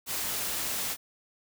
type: noise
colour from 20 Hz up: white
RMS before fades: -32 dBFS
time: 0.06-0.97 s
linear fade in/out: 50 ms
effects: none